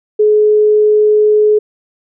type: tone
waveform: sine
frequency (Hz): 424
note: G#4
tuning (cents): +36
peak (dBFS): -6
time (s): 0.19-1.59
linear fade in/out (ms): 10
effects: none

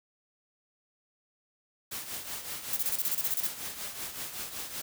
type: noise with tremolo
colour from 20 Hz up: white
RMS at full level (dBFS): -36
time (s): 1.91-4.82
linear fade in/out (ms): 10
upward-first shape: triangle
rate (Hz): 5.3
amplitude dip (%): 65
type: noise bursts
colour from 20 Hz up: violet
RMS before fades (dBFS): -29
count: 12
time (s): 2.73-3.467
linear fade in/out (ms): 0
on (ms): 33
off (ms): 31
effects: none

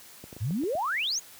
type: clicks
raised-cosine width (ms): 2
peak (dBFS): -29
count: 6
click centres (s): 0.24 / 0.328 / 0.366 / 0.508 / 0.636 / 0.752
type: exponential sweep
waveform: sine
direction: up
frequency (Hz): 92.5 to 7050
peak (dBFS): -26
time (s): 0.4-1.2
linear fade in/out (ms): 20
effects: white hiss -50 dBFS RMS until 1.39 s + high-pass 60 Hz 12 dB/octave

